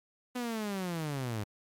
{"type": "linear sweep", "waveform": "sawtooth", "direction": "down", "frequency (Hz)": [251.1, 99.6], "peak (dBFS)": -29, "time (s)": [0.35, 1.44], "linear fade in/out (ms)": 10, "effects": ["MP3 96 kbps"]}